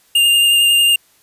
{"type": "tone with vibrato", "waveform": "square", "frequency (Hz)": 2810, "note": "F7", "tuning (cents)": 10, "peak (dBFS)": -10, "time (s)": [0.15, 0.96], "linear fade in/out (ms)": 5, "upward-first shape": "triangle", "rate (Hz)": 11, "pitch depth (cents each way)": 18, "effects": ["white hiss -54 dBFS RMS until 1.22 s", "resampled to 32000 Hz"]}